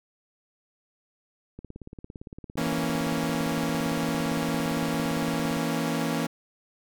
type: click train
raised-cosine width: 3 ms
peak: -27 dBFS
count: 71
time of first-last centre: 1.59-5.567 s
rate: 17.6 Hz
type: chord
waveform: sawtooth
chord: A# diminished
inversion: second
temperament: equal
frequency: 164.81 / 233.1 / 277.2 Hz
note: E3 / A#3 / C#4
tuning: 0 / 0 / 0 cents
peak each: -26 dBFS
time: 2.57-6.27 s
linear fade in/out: 10 ms
effects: none